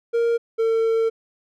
triangle tone pair in turn, 466.2 / 451.6 Hz, A#4 / A4, 0 / +45 cents, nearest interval minor second, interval 55 cents, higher first, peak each -15 dBFS, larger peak neither, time 0.13-0.38 / 0.58-1.1 s, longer second, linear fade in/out 20 ms, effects none

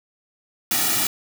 white noise with comb filter, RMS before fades -21 dBFS, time 0.71-1.07 s, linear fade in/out 2 ms, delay 1.9 ms, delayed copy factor -1, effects none

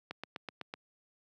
click train, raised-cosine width 0.3 ms, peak -23 dBFS, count 6, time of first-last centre 0.11-0.739 s, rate 7.95 Hz, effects high-pass 150 Hz 12 dB/octave

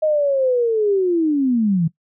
sine linear sweep, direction down, 629 to 155.56 Hz, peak -14 dBFS, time 0.02-1.88 s, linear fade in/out 10 ms, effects noise-tail reverb RT60 0.1 s tail -19 dB re dry

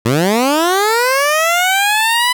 15% pulse linear sweep, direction up, 106.5 to 1003 Hz, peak -5 dBFS, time 0.05-2.33 s, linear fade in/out 10 ms, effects none

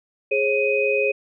sine tone cluster, 415.8 / 541 / 2505 Hz, G#4 / C#5 / D#7, +2 / -42 / +11 cents, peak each -22 dBFS, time 0.31-1.12 s, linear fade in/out 10 ms, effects none

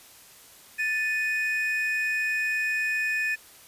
triangle tone pair together, 1760 / 2488 Hz, A6 / D#7, 0 / -1 cents, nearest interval tritone, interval 599 cents, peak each -25 / -26 dBFS, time 0.78-3.36 s, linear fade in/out 20 ms, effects white hiss -51 dBFS RMS until 3.67 s + resampled to 32000 Hz

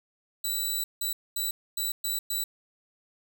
10% pulse tone bursts at uneven times, 3951 Hz, B7, in tune, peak -20 dBFS, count 6, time 0.44-0.84 / 1.01-1.13 / 1.36-1.51 / 1.77-1.92 / 2.04-2.19 / 2.3-2.44 s, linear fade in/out 5 ms, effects none

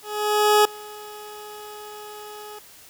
20% pulse tone with ADSR envelope, 420.5 Hz, G#4, 22 cents sharp, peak -8 dBFS, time 0.02-2.59 s, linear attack 630 ms, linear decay 4 ms, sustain -24 dB, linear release 6 ms, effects white hiss -48 dBFS RMS until 2.89 s

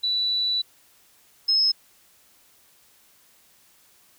sine tone pair in turn, 3956 / 5174 Hz, B7 / E8, +2 / -33 cents, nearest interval perfect fourth, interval 465 cents, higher second, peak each -21 / -17 dBFS, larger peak second, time 0.03-0.62 / 1.48-1.72 s, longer first, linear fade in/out 10 ms, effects white hiss -58 dBFS RMS until 4.18 s

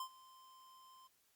square tone with ADSR envelope, 1041 Hz, C6, 9 cents flat, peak -40 dBFS, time 0-1.08 s, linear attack 3 ms, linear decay 80 ms, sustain -20 dB, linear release 16 ms, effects white hiss -75 dBFS RMS until 1.35 s + Opus 48 kbps

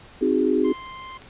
sine chord, Ab dominant seventh, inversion first, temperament equal with one note detuned, 261.6 / 311.1 / 370 / 412.2 Hz, C4 / Eb4 / Gb4 / Ab4, 0 / 0 / 0 / -13 cents, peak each -23 dBFS, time 0.21-0.73 s, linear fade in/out 10 ms
sawtooth tone, 1046.5 Hz, C6, in tune, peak -32 dBFS, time 0.64-1.18 s, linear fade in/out 10 ms
click, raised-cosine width 0.2 ms, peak -26 dBFS, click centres 1.22 s
effects pink hiss -47 dBFS RMS until 1.29 s + resampled to 8000 Hz

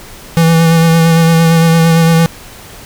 square tone with vibrato, 164.81 Hz, E3, in tune, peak -6 dBFS, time 0.37-2.26 s, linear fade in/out 0 ms, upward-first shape sine, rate 8.8 Hz, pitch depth 22 cents each way, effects pink hiss -33 dBFS RMS until 2.85 s

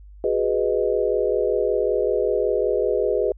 sine chord, G# minor seventh, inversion third, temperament equal, 370 / 415.3 / 493.9 / 622.3 Hz, F#4 / G#4 / B4 / D#5, 0 / 0 / 0 / 0 cents, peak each -26 / -22 / -23 / -26 dBFS, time 0.24-3.32 s, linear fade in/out 2 ms, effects added 50 Hz sine -41 dBFS peak until 3.37 s

